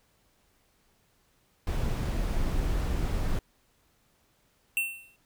brown noise, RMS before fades -28 dBFS, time 1.67-3.39 s, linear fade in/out 2 ms
square tone with exponential decay, 2700 Hz, E7, 41 cents sharp, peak -23 dBFS, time 4.77-5.16 s, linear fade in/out 1 ms, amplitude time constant 83 ms
effects pink hiss -68 dBFS RMS until 5.25 s

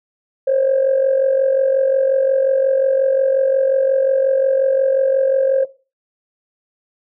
sine tone with amplitude modulation, 535 Hz, C5, 38 cents sharp, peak -8 dBFS, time 0.47-5.65 s, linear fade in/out 10 ms, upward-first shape sine, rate 45.6 Hz, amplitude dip 65%, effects noise-tail reverb RT60 0.3 s tail -17 dB re dry + tanh soft clip ceiling -7 dBFS

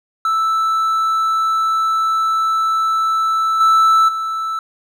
triangle tone with level steps, 1318.5 Hz, E6, in tune, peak -12 / -7 / -17 dBFS, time 0.25-4.59 s, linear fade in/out 2 ms, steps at 3.6 / 4.08 s, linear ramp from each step 10 ms, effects none

